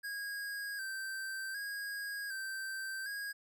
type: tone with vibrato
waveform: square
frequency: 1599 Hz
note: G6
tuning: 34 cents sharp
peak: -39 dBFS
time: 0.03-3.33 s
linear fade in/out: 20 ms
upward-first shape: square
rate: 0.66 Hz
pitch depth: 44 cents each way
effects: none